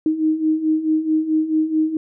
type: beating tone pair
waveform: sine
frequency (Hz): 310.3 / 314.9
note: D#4 / D#4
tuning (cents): -5 / +21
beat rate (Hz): 4.6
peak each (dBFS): -22 / -17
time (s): 0.06-1.97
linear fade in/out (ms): 2
effects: none